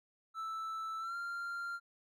triangle tone with pitch glide, 1318.5 to 1388.9 Hz, E6 to F6, 0 to -10 cents, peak -36 dBFS, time 0.34-1.8 s, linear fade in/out 50 ms, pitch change +90 cents, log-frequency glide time 0.99-1.16 s, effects none

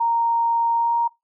sine tone with pitch glide, 929 to 936 Hz, A#5 to A#5, -6 to +7 cents, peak -17 dBFS, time 0-1.08 s, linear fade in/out 10 ms, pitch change +13 cents, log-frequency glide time 0.75-0.95 s, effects noise-tail reverb RT60 0.2 s tail -23 dB re dry

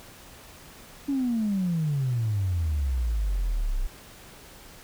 sine exponential sweep, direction down, 286.3 to 30.29 Hz, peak -22 dBFS, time 1.08-3.87 s, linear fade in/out 10 ms, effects tanh soft clip ceiling -19 dBFS + pink hiss -48 dBFS RMS until 4.83 s

